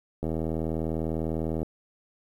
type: click train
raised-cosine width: 2 ms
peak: -17 dBFS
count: 113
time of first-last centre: 0.23-1.63 s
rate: 80 Hz
effects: 9-bit